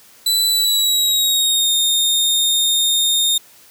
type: tone with pitch glide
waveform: sawtooth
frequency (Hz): 3982 to 3673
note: B7 to A#7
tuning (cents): +14 to -26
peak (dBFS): -11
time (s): 0.26-3.38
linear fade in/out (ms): 5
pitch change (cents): -140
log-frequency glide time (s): 0.49-1.71
effects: white hiss -47 dBFS RMS until 3.7 s + high-pass 80 Hz 12 dB/octave